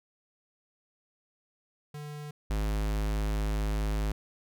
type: tone pair in turn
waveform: square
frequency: 148.3 / 52.32 Hz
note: D3 / G#1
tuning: +17 / +14 cents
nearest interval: octave + tritone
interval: 1803 cents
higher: first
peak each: -39 / -28 dBFS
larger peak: second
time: 1.94-2.31 / 2.5-4.12 s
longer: second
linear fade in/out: 5 ms
effects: none